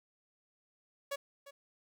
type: tone with echo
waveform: sawtooth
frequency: 562 Hz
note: C#5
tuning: 24 cents sharp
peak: -31 dBFS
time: 1.11-1.16 s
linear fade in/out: 10 ms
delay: 350 ms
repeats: 1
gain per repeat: -15 dB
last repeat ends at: 1.51 s
effects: none